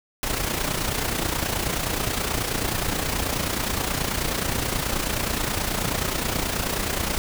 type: noise with amplitude modulation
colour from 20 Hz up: pink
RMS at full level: -23 dBFS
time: 0.23-7.18 s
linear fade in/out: 0 ms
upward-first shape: sine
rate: 29.4 Hz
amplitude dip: 60%
effects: none